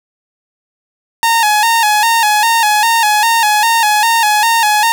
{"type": "tone with vibrato", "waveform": "sawtooth", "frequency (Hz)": 880, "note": "A5", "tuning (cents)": 0, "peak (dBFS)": -5, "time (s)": [1.23, 4.92], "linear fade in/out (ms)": 0, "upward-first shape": "square", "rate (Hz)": 2.5, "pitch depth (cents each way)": 75, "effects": []}